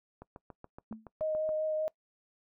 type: click train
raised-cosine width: 1 ms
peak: -32 dBFS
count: 10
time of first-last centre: 0.22-1.491 s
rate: 7.08 Hz
type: tone with exponential decay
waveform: sine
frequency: 220.2 Hz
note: A3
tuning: 2 cents sharp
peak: -35 dBFS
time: 0.91-1.09 s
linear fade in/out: 2 ms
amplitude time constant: 39 ms
type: tone with vibrato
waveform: sine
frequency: 622.3 Hz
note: D#5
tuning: in tune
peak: -29 dBFS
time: 1.21-1.88 s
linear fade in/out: 0 ms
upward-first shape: triangle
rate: 5.1 Hz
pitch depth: 13 cents each way
effects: noise-tail reverb RT60 0.1 s tail -22 dB re dry